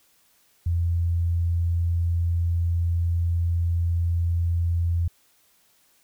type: tone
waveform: sine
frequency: 85.2 Hz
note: F2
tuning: 42 cents flat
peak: -20 dBFS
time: 0.66-5.08 s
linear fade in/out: 5 ms
effects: white hiss -62 dBFS RMS until 6.03 s